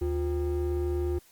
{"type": "ring-modulated tone", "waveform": "triangle", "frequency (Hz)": 215.4, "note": "A3", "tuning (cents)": -37, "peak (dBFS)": -21, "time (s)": [0.01, 1.19], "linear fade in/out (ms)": 10, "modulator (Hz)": 139, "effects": ["white hiss -59 dBFS RMS until 1.31 s", "Opus 48 kbps"]}